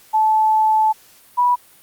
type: tone pair in turn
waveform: sine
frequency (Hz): 870 / 978.5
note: A5 / B5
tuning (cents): -20 / -16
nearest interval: major second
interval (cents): 204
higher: second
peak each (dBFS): -12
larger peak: neither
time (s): 0.13-0.93 / 1.37-1.56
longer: first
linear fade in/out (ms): 20
effects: white hiss -49 dBFS RMS until 1.82 s + Opus 48 kbps